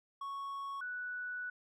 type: tone pair in turn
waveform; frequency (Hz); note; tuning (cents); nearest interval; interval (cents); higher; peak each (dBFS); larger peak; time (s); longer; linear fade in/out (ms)
triangle / sine; 1108 / 1479; C#6 / F#6; -1 / -1; perfect fourth; 500; second; -37 / -38; first; 0.21-0.81 / 0.81-1.5; second; 5
effects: none